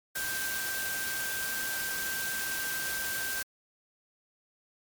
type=tone in noise; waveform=sine; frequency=1568 Hz; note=G6; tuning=in tune; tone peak=-34 dBFS; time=0.15-3.43 s; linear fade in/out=10 ms; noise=white; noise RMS=-35 dBFS; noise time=0.15-3.43 s; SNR=-2 dB; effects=MP3 96 kbps